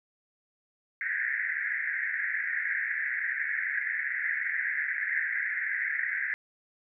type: band-pass noise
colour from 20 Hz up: pink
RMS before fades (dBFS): -31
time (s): 1.01-6.34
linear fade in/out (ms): 0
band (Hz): 1600 to 2100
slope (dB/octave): 96
effects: none